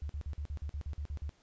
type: tone bursts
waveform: sine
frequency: 73 Hz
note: D2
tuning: 10 cents flat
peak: -35 dBFS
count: 11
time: 0.02-1.293 s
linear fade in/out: 0 ms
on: 73 ms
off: 47 ms
effects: pink hiss -68 dBFS RMS until 1.42 s + resampled to 16000 Hz